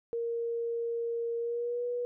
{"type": "tone with pitch glide", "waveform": "sine", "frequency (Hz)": [466.2, 485.7], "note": ["A#4", "B4"], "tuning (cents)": [0, -29], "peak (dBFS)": -30, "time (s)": [0.13, 2.05], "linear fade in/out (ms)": 0, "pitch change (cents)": 71, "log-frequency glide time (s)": [1.38, 1.85], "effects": []}